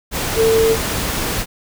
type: tone in noise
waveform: sine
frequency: 448.4 Hz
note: A4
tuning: 33 cents sharp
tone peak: -11 dBFS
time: 0.35-0.77 s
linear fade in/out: 50 ms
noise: pink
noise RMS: -21 dBFS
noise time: 0.11-1.46 s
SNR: +7 dB
effects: none